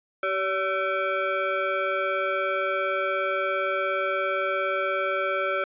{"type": "tone with frequency modulation", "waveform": "sine", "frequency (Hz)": 385.4, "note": "G4", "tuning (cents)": -29, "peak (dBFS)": -23, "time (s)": [0.23, 5.64], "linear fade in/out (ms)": 2, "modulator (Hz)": 956, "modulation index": 1.8, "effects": ["resampled to 8000 Hz"]}